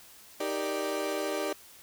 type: chord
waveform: 35% pulse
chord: Eb major seventh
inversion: none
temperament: equal with one note detuned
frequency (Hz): 311.1 / 392 / 467.8 / 587.3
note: Eb4 / G4 / Bb4 / D5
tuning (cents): 0 / 0 / +6 / 0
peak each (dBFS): -35 / -33 / -37 / -32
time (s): 0.4-1.53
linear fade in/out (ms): 5
effects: white hiss -53 dBFS RMS until 1.82 s